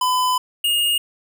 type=tone pair in turn; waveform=square; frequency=1007 / 2848 Hz; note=B5 / F7; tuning=+33 / +33 cents; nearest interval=octave + tritone; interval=1800 cents; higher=second; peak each=-17 dBFS; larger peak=neither; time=0.01-0.38 / 0.64-0.98 s; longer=first; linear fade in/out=5 ms; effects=none